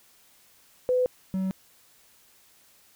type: tone pair in turn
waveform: sine / triangle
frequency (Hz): 503 / 189.39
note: B4 / F#3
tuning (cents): +32 / +41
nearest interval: octave + perfect fourth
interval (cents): 1691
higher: first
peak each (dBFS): -20 / -23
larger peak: first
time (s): 0.89-1.06 / 1.34-1.51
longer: neither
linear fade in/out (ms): 0
effects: white hiss -59 dBFS RMS until 2.95 s